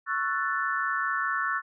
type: chord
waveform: sine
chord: F# minor seventh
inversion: second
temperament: equal with one note detuned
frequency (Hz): 1108.7 / 1335.4 / 1480 / 1760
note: C#6 / E6 / F#6 / A6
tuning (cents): 0 / +22 / 0 / 0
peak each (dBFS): -31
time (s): 0.06-1.62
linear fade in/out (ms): 50
effects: none